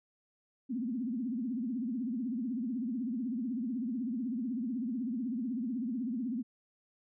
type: tone with vibrato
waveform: sine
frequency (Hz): 242.2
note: B3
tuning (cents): -34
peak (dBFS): -32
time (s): 0.69-6.43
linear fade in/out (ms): 20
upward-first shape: triangle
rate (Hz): 16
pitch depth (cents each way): 240
effects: none